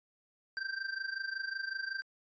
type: tone with amplitude modulation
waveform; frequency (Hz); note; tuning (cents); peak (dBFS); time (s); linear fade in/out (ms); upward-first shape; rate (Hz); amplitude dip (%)
square; 1568; G6; 0; -33; 0.57-2.02; 0; sine; 25.4; 80
effects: resampled to 16000 Hz